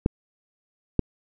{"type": "clicks", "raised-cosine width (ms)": 3, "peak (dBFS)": -6, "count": 2, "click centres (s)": [0.061, 0.993], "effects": []}